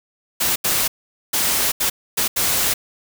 white noise bursts at uneven times, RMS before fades -19 dBFS, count 6, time 0.4-0.56 / 0.64-0.88 / 1.33-1.72 / 1.8-1.9 / 2.17-2.28 / 2.36-2.74 s, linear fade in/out 10 ms, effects none

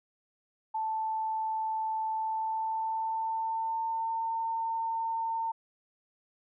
sine tone with pitch glide, 880 to 905.8 Hz, A5 to A#5, 0 to -50 cents, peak -29 dBFS, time 0.74-5.52 s, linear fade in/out 10 ms, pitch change +50 cents, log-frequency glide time 2.13-4.3 s, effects none

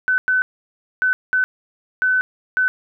sine tone bursts at uneven times, 1511 Hz, F#6, 36 cents sharp, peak -14 dBFS, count 6, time 0.08-0.18 / 0.28-0.42 / 1.02-1.13 / 1.33-1.44 / 2.02-2.21 / 2.57-2.68 s, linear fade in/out 0 ms, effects none

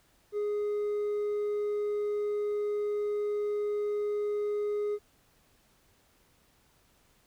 sine tone with hard clipping, 415.3 Hz, G#4, in tune, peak -29 dBFS, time 0.32-4.99 s, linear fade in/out 50 ms, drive 2 dB, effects pink hiss -66 dBFS RMS until 7.26 s

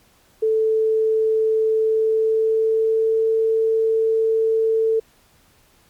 sine tone with pitch glide, 440 to 445.6 Hz, A4 to A4, 0 to +22 cents, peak -15 dBFS, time 0.42-5 s, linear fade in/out 10 ms, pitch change +22 cents, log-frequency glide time 1.8-3.27 s, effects pink hiss -56 dBFS RMS until 5.89 s + MP3 96 kbps

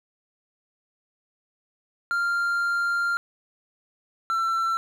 triangle tone pair in turn, 1393 / 1344.6 Hz, F6 / E6, -5 / +34 cents, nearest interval minor second, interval 61 cents, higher first, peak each -20 dBFS, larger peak neither, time 2.11-3.17 / 4.3-4.77 s, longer first, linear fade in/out 0 ms, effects none

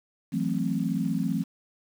sine chord, F# half-diminished seventh, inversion third, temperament equal with one note detuned, 164.81 / 185 / 220 / 263.1 Hz, E3 / F#3 / A3 / C4, 0 / 0 / 0 / +10 cents, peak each -30 dBFS, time 0.32-1.44 s, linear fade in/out 20 ms, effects 8-bit

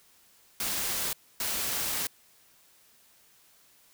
white noise bursts at uneven times, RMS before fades -31 dBFS, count 2, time 0.6-1.13 / 1.4-2.07 s, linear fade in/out 2 ms, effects white hiss -61 dBFS RMS until 3.93 s

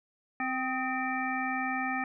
harmonic tone with a mistuned harmonic, 260 Hz, C4, 11 cents flat, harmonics 1 / 3 / 5 / 7 / 9, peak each -35 / -34 / -37 / -35 / -37 dBFS, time 0.4-2.04 s, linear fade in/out 2 ms, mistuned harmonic 5, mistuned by -54 cents, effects none

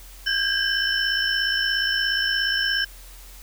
sine tone cluster, 1570 / 1627 / 3024 / 5360 Hz, G6 / G#6 / F#7 / E8, +2 / -36 / +37 / +28 cents, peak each -27 / -24 / -26 / -27 dBFS, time 0.26-2.85 s, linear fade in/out 10 ms, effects added 43 Hz sine -42 dBFS peak until 3.42 s + white hiss -47 dBFS RMS until 3.42 s

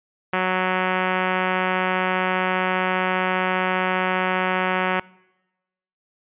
5% pulse tone, 185 Hz, F#3, in tune, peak -8 dBFS, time 0.33-5 s, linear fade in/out 5 ms, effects noise-tail reverb RT60 1.0 s tail -23 dB re dry + resampled to 8000 Hz

